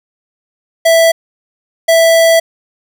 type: tone bursts at uneven times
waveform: square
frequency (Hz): 659.3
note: E5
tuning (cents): 0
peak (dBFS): -6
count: 2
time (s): 0.85-1.12 / 1.88-2.4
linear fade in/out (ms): 10
effects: none